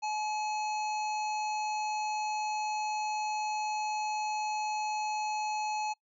harmonic tone, 852 Hz, G#5, 44 cents sharp, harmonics 1 / 3 / 5 / 7 / 8, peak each -31 / -41 / -45 / -48 / -49 dBFS, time 0.02-5.94 s, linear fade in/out 20 ms, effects noise-tail reverb RT60 0.1 s tail -24 dB re dry

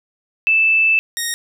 sine / 10% pulse tone pair in turn, 2637 / 1864.6 Hz, E7 / A#6, 0 / 0 cents, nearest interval tritone, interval 600 cents, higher first, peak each -11 dBFS, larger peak neither, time 0.47-0.99 / 1.17-1.34 s, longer first, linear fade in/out 0 ms, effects none

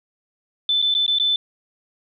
sine tone with dropouts, 3520 Hz, A7, in tune, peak -16 dBFS, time 0.69-1.36 s, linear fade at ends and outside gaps 2 ms, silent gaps 0.818-0.824 / 0.941-0.949 / 1.064-1.079 / 1.186-1.198 s, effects none

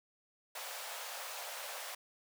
pink high-pass noise, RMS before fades -44 dBFS, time 0.55-1.95 s, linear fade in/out 5 ms, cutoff 530 Hz, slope 48 dB/octave, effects none

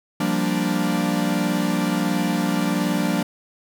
45% pulse chord, G minor seventh, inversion third, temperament equal, 174.61 / 196 / 233.1 / 293.7 Hz, F3 / G3 / Bb3 / D4, 0 / 0 / 0 / 0 cents, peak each -25 / -25 / -26 / -25 dBFS, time 0.2-3.23 s, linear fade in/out 5 ms, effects none

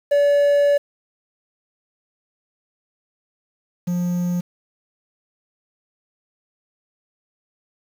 triangle tone pair in turn, 574 / 176.67 Hz, D5 / F3, -40 / +20 cents, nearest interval octave + minor sixth, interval 2040 cents, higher first, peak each -11 / -17 dBFS, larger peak first, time 0.11-0.78 / 3.87-4.41 s, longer first, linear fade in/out 10 ms, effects 7-bit

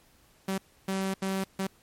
sawtooth tone bursts at uneven times, 192.1 Hz, G3, 35 cents flat, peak -24 dBFS, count 4, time 0.48-0.58 / 0.88-1.14 / 1.22-1.44 / 1.59-1.67 s, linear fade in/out 5 ms, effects pink hiss -62 dBFS RMS until 1.82 s + MP3 64 kbps

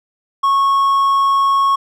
triangle tone, 1100 Hz, C#6, 14 cents flat, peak -9 dBFS, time 0.43-1.76 s, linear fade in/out 10 ms, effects none

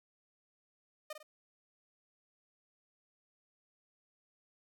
sawtooth tone with echo, 610 Hz, D#5, 34 cents flat, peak -36 dBFS, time 1.1-1.13 s, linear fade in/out 5 ms, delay 50 ms, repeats 2, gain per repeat -7 dB, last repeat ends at 1.23 s, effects none

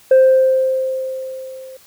sine tone with level ramp, 523.3 Hz, C5, in tune, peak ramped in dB -3 to -33 dBFS, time 0.11-1.77 s, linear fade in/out 5 ms, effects tanh soft clip ceiling -5 dBFS + white hiss -48 dBFS RMS until 1.86 s

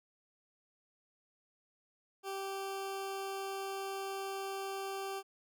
20% pulse tone, 389.6 Hz, G4, 11 cents flat, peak -33 dBFS, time 2.23-5.23 s, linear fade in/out 50 ms, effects none

